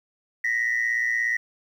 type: tone pair together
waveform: sine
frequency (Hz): 1860 / 1976.9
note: A#6 / B6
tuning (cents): -4 / +1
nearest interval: minor second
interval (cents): 105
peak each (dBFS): -23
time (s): 0.44-1.37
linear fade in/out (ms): 5
effects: tanh soft clip ceiling -17 dBFS + 9-bit